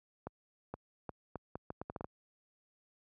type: accelerating click train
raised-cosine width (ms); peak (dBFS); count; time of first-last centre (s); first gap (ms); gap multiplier
1; -26; 11; 0.27-2.044; 470; 0.75
effects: high-pass 60 Hz 12 dB/octave